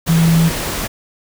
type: tone in noise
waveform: sine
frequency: 164.81 Hz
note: E3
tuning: in tune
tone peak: -9 dBFS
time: 0.08-0.5 s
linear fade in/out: 20 ms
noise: pink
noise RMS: -22 dBFS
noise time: 0.06-0.88 s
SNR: +10 dB
effects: none